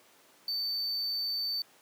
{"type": "tone", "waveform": "triangle", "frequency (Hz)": 4554, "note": "C#8", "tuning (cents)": 46, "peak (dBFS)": -29, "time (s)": [0.48, 1.62], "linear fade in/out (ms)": 2, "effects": ["pink hiss -60 dBFS RMS until 1.81 s", "high-pass 300 Hz 12 dB/octave"]}